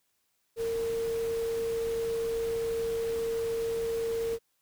sine tone in noise, 458.3 Hz, A#4, 29 cents flat, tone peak -28 dBFS, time 0.56-4.39 s, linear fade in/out 50 ms, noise pink, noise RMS -44 dBFS, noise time 0.56-4.39 s, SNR +13 dB, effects white hiss -75 dBFS RMS until 4.61 s

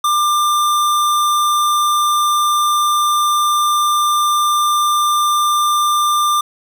square tone, 1193 Hz, D6, 27 cents sharp, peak -13 dBFS, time 0.04-6.41 s, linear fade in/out 5 ms, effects none

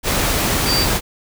sine tone in noise, 4654 Hz, D8, 17 cents flat, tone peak -17 dBFS, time 0.65-0.87 s, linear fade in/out 50 ms, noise pink, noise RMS -18 dBFS, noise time 0.03-1.01 s, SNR -2 dB, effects none

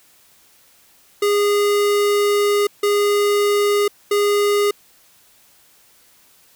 square tone bursts at uneven times, 410 Hz, G#4, 22 cents flat, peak -15 dBFS, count 3, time 1.22-2.67 / 2.83-3.88 / 4.11-4.71 s, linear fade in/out 5 ms, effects white hiss -53 dBFS RMS until 6.55 s

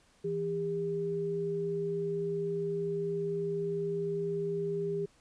sine tone pair together, 164.81 / 402.1 Hz, E3 / G4, 0 / +44 cents, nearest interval octave + minor third, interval 1544 cents, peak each -37 / -31 dBFS, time 0.24-5.06 s, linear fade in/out 10 ms, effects pink hiss -65 dBFS RMS until 5.2 s + resampled to 22050 Hz

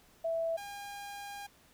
sine / sawtooth tone pair in turn, 659.3 / 808.6 Hz, E5 / G#5, 0 / -46 cents, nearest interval major third, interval 354 cents, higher second, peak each -30 / -38 dBFS, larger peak first, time 0.24-0.57 / 0.57-1.47 s, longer second, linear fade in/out 10 ms, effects pink hiss -63 dBFS RMS until 1.73 s

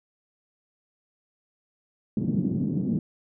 pink band-pass noise, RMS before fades -26 dBFS, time 2.17-2.99 s, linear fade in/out 2 ms, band 150 to 270 Hz, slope 24 dB/octave, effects none

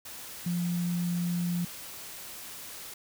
sine tone in noise, 174.61 Hz, F3, in tune, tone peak -27 dBFS, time 0.46-1.65 s, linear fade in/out 5 ms, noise white, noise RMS -43 dBFS, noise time 0.05-2.94 s, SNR +13 dB, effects none

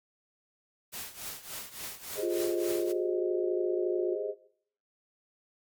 white noise with tremolo, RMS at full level -38 dBFS, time 0.92-2.93 s, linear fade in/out 20 ms, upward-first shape triangle, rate 3.5 Hz, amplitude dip 85%
sine chord, Ab major seventh, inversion third, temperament equal, 392 / 415.3 / 523.3 / 622.3 Hz, G4 / Ab4 / C5 / Eb5, 0 / 0 / 0 / 0 cents, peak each -40 / -34 / -38 / -37 dBFS, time 2.15-4.35 s, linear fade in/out 50 ms
sine tone with pitch glide, 350 to 361.1 Hz, F4 to F#4, +4 to -42 cents, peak -29 dBFS, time 2.22-4.16 s, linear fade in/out 20 ms, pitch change +54 cents, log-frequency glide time 2.8-3.01 s
effects noise-tail reverb RT60 0.6 s tail -18 dB re dry + Opus 48 kbps

